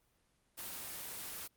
white noise, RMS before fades -44 dBFS, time 0.57-1.48 s, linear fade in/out 20 ms, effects pink hiss -75 dBFS RMS until 1.56 s + Opus 24 kbps

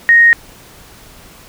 sine tone, 1864.7 Hz, A#6, in tune, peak -4 dBFS, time 0.09-0.33 s, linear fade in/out 0 ms, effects pink hiss -40 dBFS RMS until 1.48 s

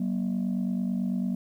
sine tone pair together, 188.82 / 237.9 Hz, F#3 / A#3, +35 / +35 cents, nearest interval major third, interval 400 cents, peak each -26 / -27 dBFS, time 0-1.35 s, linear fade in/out 5 ms, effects tanh soft clip ceiling -22 dBFS + 10-bit

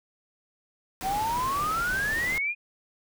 pink noise, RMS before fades -36 dBFS, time 1.01-2.38 s, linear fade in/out 0 ms
sine exponential sweep, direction up, 740 to 2477 Hz, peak -25 dBFS, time 1.02-2.55 s, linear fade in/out 50 ms
effects none

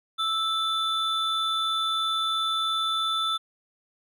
triangle tone pair together, 1318.5 / 3520 Hz, E6 / A7, 0 / 0 cents, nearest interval octave + perfect fourth, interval 1700 cents, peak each -25 dBFS, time 0.18-3.38 s, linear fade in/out 20 ms, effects none

